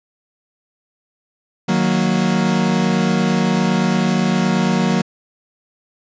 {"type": "chord", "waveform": "40% pulse", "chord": "D# minor", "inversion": "none", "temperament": "equal", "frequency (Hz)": [155.56, 185, 233.1], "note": ["D#3", "F#3", "A#3"], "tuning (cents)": [0, 0, 0], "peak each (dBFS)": [-22, -16, -18], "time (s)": [1.68, 5.02], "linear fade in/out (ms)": 10, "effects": ["resampled to 16000 Hz"]}